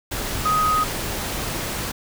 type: tone in noise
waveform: sine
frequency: 1254 Hz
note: D#6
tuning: 13 cents sharp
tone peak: -17 dBFS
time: 0.45-0.84 s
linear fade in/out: 10 ms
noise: pink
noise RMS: -27 dBFS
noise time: 0.11-1.92 s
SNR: +7 dB
effects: none